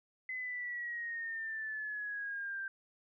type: exponential sweep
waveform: sine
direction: down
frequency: 2037 to 1568 Hz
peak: -37 dBFS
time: 0.29-2.68 s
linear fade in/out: 2 ms
effects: none